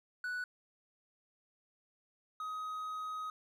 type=tone pair in turn; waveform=triangle; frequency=1480 / 1259.6 Hz; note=F#6 / D#6; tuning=0 / +21 cents; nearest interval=minor third; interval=279 cents; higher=first; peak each=-34 / -36 dBFS; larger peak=first; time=0.24-0.44 / 2.4-3.3 s; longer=second; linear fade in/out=2 ms; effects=none